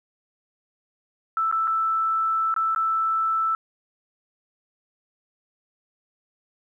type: tone with dropouts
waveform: sine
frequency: 1321 Hz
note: E6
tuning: 3 cents sharp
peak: -20 dBFS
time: 1.37-3.55 s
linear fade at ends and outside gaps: 1 ms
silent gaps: 1.514-1.525 / 1.673-1.677 / 2.541-2.563 / 2.748-2.761 s
effects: 10-bit